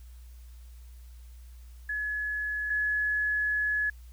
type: tone pair in turn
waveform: sine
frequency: 1699 / 1699 Hz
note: G#6 / G#6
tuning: +39 / +39 cents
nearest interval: unison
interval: 0 cents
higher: neither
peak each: -29 / -25 dBFS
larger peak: second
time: 1.89-2.7 / 2.7-3.9 s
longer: second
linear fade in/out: 5 ms
effects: added 60 Hz sine -45 dBFS peak until 4.12 s + white hiss -63 dBFS RMS until 4.12 s